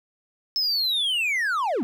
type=linear sweep; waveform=triangle; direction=down; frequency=5274 to 201.1 Hz; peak=-20 dBFS; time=0.56-1.83 s; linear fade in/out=0 ms; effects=none